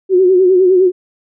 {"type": "tone with vibrato", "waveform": "sine", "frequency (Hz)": 370, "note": "F#4", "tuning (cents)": 0, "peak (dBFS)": -6, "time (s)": [0.09, 0.92], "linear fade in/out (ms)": 50, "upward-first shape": "sine", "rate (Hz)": 9.8, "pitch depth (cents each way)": 64, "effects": []}